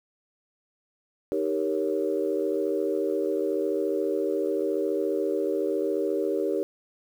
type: chord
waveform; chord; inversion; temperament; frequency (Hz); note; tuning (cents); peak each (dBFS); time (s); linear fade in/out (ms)
sine; Eb dominant seventh; none; equal; 311.1 / 392 / 466.2 / 554.4; Eb4 / G4 / Bb4 / Db5; 0 / 0 / 0 / 0; -30 / -27 / -29 / -31; 1.32-6.63; 0
effects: tanh soft clip ceiling -13 dBFS + 9-bit